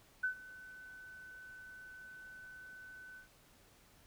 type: tone with ADSR envelope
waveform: sine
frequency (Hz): 1509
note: F#6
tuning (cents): +34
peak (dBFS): -30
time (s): 0.23-3.28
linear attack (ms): 11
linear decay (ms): 100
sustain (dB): -20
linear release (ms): 110
effects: pink hiss -65 dBFS RMS until 4.06 s